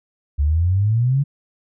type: exponential sweep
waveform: sine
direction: up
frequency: 69.3 to 144.7 Hz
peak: -14 dBFS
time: 0.38-1.24 s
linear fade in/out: 20 ms
effects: none